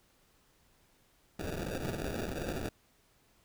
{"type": "noise with sample-and-hold", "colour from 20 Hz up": "white", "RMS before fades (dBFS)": -37, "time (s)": [1.39, 2.69], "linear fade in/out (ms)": 5, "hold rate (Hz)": 1050, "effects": ["pink hiss -68 dBFS RMS until 3.44 s"]}